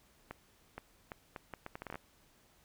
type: accelerating click train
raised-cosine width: 0.5 ms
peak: -27 dBFS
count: 13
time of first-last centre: 0.31-1.956 s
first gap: 470 ms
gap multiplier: 0.72
effects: pink hiss -67 dBFS RMS until 2.64 s